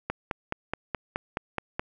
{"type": "click train", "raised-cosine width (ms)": 0.5, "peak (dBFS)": -13, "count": 9, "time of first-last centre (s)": [0.1, 1.795], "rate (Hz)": 4.72, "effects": []}